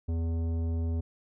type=tone with tanh clipping; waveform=sine; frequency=82.7 Hz; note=E2; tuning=6 cents sharp; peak=-29 dBFS; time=0.08-1.01 s; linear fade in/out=10 ms; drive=13 dB; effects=none